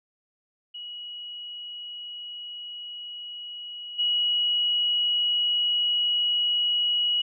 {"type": "tone with level steps", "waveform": "sine", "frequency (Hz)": 2913, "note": "F#7", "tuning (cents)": -28, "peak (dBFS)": [-35, -21], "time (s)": [0.74, 7.22], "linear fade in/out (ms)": 10, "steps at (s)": 3.98, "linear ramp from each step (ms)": 20, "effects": []}